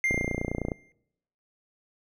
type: tone with exponential decay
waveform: triangle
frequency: 2100 Hz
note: C7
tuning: 6 cents sharp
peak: -20 dBFS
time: 0.04-0.92 s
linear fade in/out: 1 ms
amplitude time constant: 190 ms
type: click train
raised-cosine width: 2 ms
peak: -15 dBFS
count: 19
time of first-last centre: 0.11-0.718 s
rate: 29.6 Hz
effects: noise-tail reverb RT60 0.8 s tail -24 dB re dry